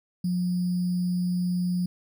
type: tone with sample-and-hold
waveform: sine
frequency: 178.8 Hz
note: F3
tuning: 41 cents sharp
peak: -23 dBFS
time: 0.24-1.86 s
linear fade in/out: 5 ms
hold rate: 4900 Hz
effects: none